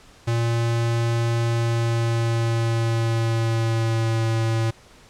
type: tone with pitch glide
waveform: square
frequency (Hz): 116.54 to 113.16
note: A#2 to A2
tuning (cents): 0 to +49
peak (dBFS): -20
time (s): 0.27-4.71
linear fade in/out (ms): 10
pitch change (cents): -51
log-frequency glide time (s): 1.48-4.25
effects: pink hiss -50 dBFS RMS until 5.09 s + low-pass 8000 Hz 12 dB/octave